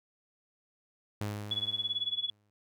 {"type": "tone with exponential decay", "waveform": "sawtooth", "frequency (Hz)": 103.83, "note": "G#2", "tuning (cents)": 0, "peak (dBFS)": -28, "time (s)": [1.21, 2.5], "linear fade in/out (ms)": 0, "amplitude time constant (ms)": 280}
{"type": "tone with tremolo", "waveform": "sine", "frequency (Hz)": 3397, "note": "G#7", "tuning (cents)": 38, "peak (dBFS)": -27, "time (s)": [1.51, 2.3], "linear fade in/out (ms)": 2, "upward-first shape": "sine", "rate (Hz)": 18, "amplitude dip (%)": 90}
{"effects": []}